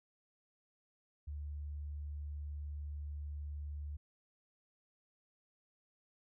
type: tone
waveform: sine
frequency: 73.42 Hz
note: D2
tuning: in tune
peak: -40 dBFS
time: 1.27-3.97 s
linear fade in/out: 10 ms
effects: none